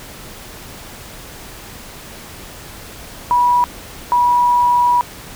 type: tone pair in turn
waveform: sine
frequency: 975 / 971.5 Hz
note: B5 / B5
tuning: -23 / -29 cents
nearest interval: unison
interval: 6 cents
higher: first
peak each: -10 dBFS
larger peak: neither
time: 3.31-3.64 / 4.12-5.01 s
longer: second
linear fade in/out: 0 ms
effects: pink hiss -35 dBFS RMS until 5.35 s